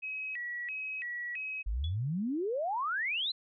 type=tone with vibrato; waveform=sine; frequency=2218 Hz; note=C#7; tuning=in tune; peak=-35 dBFS; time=0.02-1.63 s; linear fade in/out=20 ms; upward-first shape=square; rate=1.5 Hz; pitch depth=240 cents each way
type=exponential sweep; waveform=sine; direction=up; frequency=46.43 to 4186 Hz; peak=-30 dBFS; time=1.66-3.32 s; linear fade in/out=10 ms
type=tone with exponential decay; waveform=sine; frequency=3411 Hz; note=G#7; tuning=46 cents sharp; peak=-37 dBFS; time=1.84-1.96 s; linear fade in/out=2 ms; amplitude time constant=26 ms
effects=none